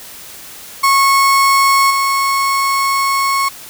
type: tone with level steps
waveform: 35% pulse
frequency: 1097 Hz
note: C#6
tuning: 18 cents flat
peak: -7 / -11 dBFS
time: 0.83-3.49 s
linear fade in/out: 10 ms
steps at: 1.9 s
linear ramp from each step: 10 ms
effects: white hiss -34 dBFS RMS until 3.69 s